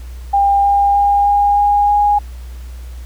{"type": "tone with pitch steps", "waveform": "sine", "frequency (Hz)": [800, 804.6, 809.3, 814, 818.7, 823.4], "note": ["G5", "G5", "G#5", "G#5", "G#5", "G#5"], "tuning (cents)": [35, 45, -45, -35, -25, -15], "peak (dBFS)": -9, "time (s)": [0.33, 2.19], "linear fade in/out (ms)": 10, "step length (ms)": 310, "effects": ["added 61 Hz sine -27 dBFS peak until 3.05 s", "pink hiss -45 dBFS RMS until 3.05 s"]}